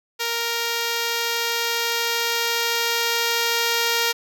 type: tone with level ramp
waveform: 5% pulse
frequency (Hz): 466.2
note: A#4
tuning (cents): 0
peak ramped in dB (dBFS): -11 to -7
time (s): 0.19-4.13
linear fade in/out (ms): 20
effects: none